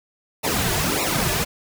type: noise with flanger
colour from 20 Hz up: pink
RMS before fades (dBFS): -22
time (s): 0.43-1.45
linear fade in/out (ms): 20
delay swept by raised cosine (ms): 0.62 to 3.82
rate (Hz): 1.7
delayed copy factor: -1
effects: none